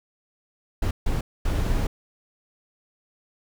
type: noise bursts at uneven times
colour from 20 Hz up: brown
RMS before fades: -23 dBFS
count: 3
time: 0.82-0.91 / 1.06-1.21 / 1.45-1.87 s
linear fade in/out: 5 ms
effects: none